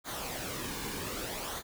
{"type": "noise with flanger", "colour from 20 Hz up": "pink", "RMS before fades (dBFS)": -38, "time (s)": [0.04, 1.63], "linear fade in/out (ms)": 50, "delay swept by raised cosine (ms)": [0.37, 1.57], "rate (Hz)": 0.63, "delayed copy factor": -0.55, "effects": []}